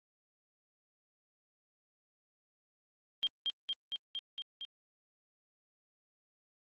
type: tone with echo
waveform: sine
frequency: 3200 Hz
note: G7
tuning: 35 cents sharp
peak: -28 dBFS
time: 3.23-3.27 s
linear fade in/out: 0 ms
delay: 230 ms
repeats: 6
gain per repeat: -2 dB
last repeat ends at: 4.65 s
effects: Opus 24 kbps